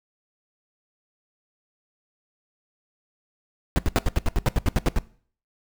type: noise bursts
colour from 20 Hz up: brown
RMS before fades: -19 dBFS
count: 13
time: 3.76-4.986 s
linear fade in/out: 0 ms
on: 26 ms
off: 74 ms
effects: noise-tail reverb RT60 0.5 s tail -20 dB re dry